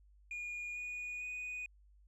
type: tone with pitch steps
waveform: sine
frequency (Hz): 2435 / 2458 / 2480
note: D#7 / D#7 / D#7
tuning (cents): -38 / -22 / -6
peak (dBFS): -37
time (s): 0.31-1.66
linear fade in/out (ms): 2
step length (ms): 450
effects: tanh soft clip ceiling -39 dBFS + added 50 Hz sine -61 dBFS peak until 2.07 s